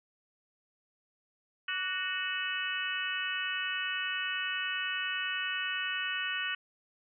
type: harmonic tone with a mistuned harmonic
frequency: 370 Hz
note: F#4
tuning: in tune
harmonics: 3 / 4 / 5 / 6 / 7 / 8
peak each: -43 / -36 / -38 / -46 / -38 / -37 dBFS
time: 1.68-6.55 s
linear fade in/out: 5 ms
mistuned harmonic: 3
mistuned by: +58 cents
effects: none